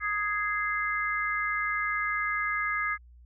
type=chord; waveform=sine; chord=Ab major; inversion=second; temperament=just; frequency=1245.9 / 1661.2 / 2077 Hz; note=Eb6 / Ab6 / C7; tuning=+2 / 0 / -13 cents; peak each=-31 dBFS; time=0-2.98 s; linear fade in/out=50 ms; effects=added 60 Hz sine -50 dBFS peak until 3.25 s